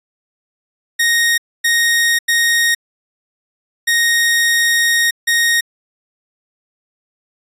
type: tone bursts at uneven times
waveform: sawtooth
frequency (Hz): 1864.7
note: A#6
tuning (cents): 0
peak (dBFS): -8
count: 5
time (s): 0.99-1.38 / 1.64-2.19 / 2.28-2.75 / 3.87-5.11 / 5.27-5.61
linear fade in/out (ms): 10
effects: resampled to 32000 Hz